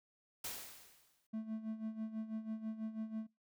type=noise with exponential decay; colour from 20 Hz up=white; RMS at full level=-41 dBFS; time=0.44-1.27 s; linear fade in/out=5 ms; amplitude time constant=180 ms
type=tone with tremolo; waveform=triangle; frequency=220 Hz; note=A3; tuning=in tune; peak=-35 dBFS; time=1.33-3.27 s; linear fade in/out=10 ms; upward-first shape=sine; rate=6.1 Hz; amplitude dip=75%
effects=noise-tail reverb RT60 0.2 s tail -25 dB re dry